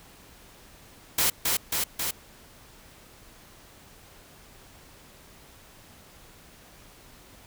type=noise with echo; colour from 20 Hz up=white; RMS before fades=-23 dBFS; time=1.18-1.3 s; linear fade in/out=5 ms; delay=270 ms; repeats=3; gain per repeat=-2 dB; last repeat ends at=2.11 s; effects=pink hiss -52 dBFS RMS until 7.46 s